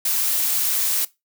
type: noise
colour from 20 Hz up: blue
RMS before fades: -21 dBFS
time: 0.05-1.05 s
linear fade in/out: 5 ms
effects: noise-tail reverb RT60 0.2 s tail -19 dB re dry